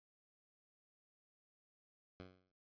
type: tone with exponential decay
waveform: 10% pulse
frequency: 92.5 Hz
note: F#2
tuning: in tune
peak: -40 dBFS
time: 2.2-2.52 s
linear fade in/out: 0 ms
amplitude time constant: 68 ms
effects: resampled to 11025 Hz